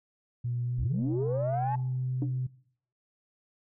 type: tone with pitch glide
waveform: sine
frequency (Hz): 121 to 127.97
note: B2 to C3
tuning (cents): -35 to -38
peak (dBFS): -28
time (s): 0.44-2.47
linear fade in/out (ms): 10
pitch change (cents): +97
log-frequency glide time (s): 0.63-0.99
type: linear sweep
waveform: sine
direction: up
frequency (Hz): 31.97 to 880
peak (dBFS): -27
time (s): 0.78-1.76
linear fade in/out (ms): 10
type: tone with exponential decay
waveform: sine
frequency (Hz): 293.7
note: D4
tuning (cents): 0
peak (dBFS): -24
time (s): 2.22-2.36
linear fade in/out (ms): 1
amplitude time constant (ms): 29
effects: noise-tail reverb RT60 0.6 s tail -20 dB re dry + tanh soft clip ceiling -22 dBFS